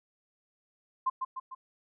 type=tone with echo; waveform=sine; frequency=1046.5 Hz; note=C6; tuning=in tune; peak=-24 dBFS; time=1.06-1.1 s; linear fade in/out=10 ms; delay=150 ms; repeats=3; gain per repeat=-5 dB; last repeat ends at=1.55 s; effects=none